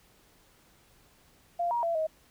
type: tone with pitch steps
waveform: sine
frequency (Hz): 693 / 949 / 674 / 632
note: F5 / A#5 / E5 / D#5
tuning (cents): -14 / +31 / +38 / +27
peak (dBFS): -26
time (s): 1.59-2.07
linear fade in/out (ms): 10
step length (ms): 120
effects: pink hiss -62 dBFS RMS until 2.3 s